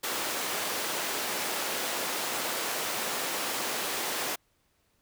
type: high-pass noise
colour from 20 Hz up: pink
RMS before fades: -32 dBFS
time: 0.03-4.36 s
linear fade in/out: 10 ms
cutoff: 410 Hz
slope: 12 dB/octave
effects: pink hiss -71 dBFS RMS until 5.01 s